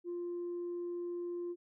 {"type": "tone", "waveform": "sine", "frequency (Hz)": 349.2, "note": "F4", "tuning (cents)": 0, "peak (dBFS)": -35, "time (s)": [0.04, 1.56], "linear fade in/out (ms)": 50, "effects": ["tanh soft clip ceiling -34 dBFS"]}